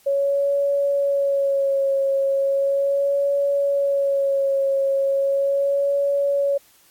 sine tone with vibrato, 555 Hz, C#5, 2 cents sharp, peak -17 dBFS, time 0.06-6.58 s, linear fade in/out 10 ms, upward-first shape sine, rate 0.37 Hz, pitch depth 26 cents each way, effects white hiss -55 dBFS RMS until 6.9 s + AAC 64 kbps

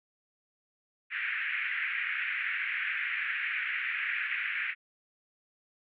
pink band-pass noise, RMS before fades -33 dBFS, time 1.1-4.75 s, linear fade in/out 50 ms, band 1600 to 2500 Hz, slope 48 dB/octave, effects none

